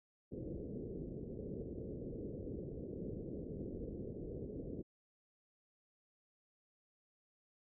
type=low-pass noise; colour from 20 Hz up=white; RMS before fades=-45 dBFS; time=0.31-4.83 s; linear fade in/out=20 ms; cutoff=480 Hz; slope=48 dB/octave; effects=none